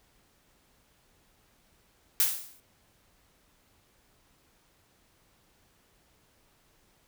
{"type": "noise with exponential decay", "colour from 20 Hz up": "blue", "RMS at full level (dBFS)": -21, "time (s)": [2.2, 2.6], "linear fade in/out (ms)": 1, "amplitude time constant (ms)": 85, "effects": ["pink hiss -66 dBFS RMS until 7.07 s"]}